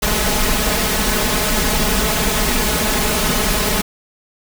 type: noise with comb filter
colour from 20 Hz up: pink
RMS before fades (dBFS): -17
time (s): 0.02-3.82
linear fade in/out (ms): 10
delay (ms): 4.7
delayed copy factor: +0.85
effects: none